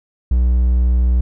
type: tone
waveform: triangle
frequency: 61.3 Hz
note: B1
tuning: 12 cents flat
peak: -9 dBFS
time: 0.31-1.21 s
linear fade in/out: 5 ms
effects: none